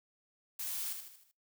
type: noise with echo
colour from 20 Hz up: blue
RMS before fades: -39 dBFS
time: 0.59-0.93 s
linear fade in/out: 5 ms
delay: 77 ms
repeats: 5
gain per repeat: -6 dB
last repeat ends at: 1.315 s
effects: noise-tail reverb RT60 0.2 s tail -22 dB re dry